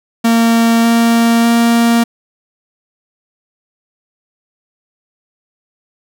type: tone with pitch steps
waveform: 45% pulse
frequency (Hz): 230 / 231.6 / 233.2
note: A#3 / A#3 / A#3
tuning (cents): -23 / -11 / +1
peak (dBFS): -8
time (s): 0.24-2.04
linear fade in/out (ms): 10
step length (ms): 600
effects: none